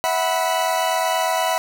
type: chord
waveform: 40% pulse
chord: E suspended second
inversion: none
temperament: equal with one note detuned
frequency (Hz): 651.3 / 740 / 987.8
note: E5 / F#5 / B5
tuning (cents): -21 / 0 / 0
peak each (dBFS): -22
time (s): 0.04-1.58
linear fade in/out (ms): 0
effects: none